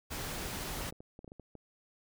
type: noise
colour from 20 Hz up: pink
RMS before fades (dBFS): -39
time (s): 0.1-0.91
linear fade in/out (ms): 20
type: clicks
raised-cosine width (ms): 2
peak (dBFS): -35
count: 8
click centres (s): 0.925 / 1.005 / 1.191 / 1.245 / 1.278 / 1.319 / 1.397 / 1.553
effects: none